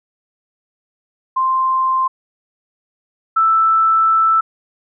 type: tone pair in turn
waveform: sine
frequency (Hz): 1046.5 / 1321.6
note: C6 / E6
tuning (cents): 0 / +4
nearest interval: major third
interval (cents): 404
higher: second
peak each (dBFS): -13 / -10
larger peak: second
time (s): 1.36-2.08 / 3.36-4.41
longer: second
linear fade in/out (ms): 10
effects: none